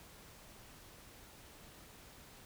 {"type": "silence", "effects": ["pink hiss -57 dBFS RMS until 2.45 s"]}